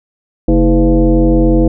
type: tone with frequency modulation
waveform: sine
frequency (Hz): 138.59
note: C#3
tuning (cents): 0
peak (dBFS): -6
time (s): 0.48-1.68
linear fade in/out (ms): 5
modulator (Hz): 184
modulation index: 1.9
effects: none